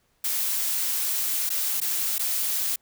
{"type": "noise with dropouts", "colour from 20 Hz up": "blue", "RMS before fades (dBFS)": -26, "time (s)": [0.24, 2.76], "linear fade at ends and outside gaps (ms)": 5, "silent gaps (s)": [[1.493, 1.501], [1.803, 1.814], [2.183, 2.193]], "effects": ["pink hiss -68 dBFS RMS until 2.81 s"]}